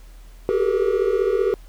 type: tone cluster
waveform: triangle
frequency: 381.5 / 396.7 / 432.3 / 477.6 Hz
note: G4 / G4 / A4 / A#4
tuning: -47 / +21 / -31 / +42 cents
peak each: -21 dBFS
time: 0.49-1.54 s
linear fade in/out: 0 ms
effects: added 40 Hz sine -40 dBFS peak until 1.68 s + pink hiss -54 dBFS RMS until 1.68 s